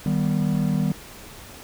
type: chord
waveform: triangle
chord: Eb augmented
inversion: none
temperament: just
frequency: 155.56 / 194.45 / 243.1 Hz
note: Eb3 / G3 / B3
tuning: 0 / -14 / -27 cents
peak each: -21 / -21 / -25 dBFS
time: 0.06-0.92 s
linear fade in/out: 2 ms
effects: pink hiss -42 dBFS RMS until 1.63 s